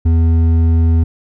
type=tone with hard clipping; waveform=sine; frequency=82.3 Hz; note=E2; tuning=2 cents flat; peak=-10 dBFS; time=0.05-1.04 s; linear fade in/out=10 ms; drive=7 dB; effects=none